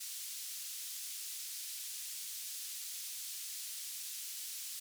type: band-pass noise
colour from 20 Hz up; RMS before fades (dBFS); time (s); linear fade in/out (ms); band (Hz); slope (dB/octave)
white; -44; 0-4.8; 10; 3700 to 12000; 12
effects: none